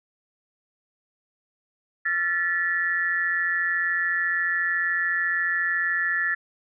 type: tone cluster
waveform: sine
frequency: 1366 / 1747 / 1921 Hz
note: F6 / A6 / B6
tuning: -39 / -13 / -48 cents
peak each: -32 / -23 / -28 dBFS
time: 2.05-6.35 s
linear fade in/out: 10 ms
effects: none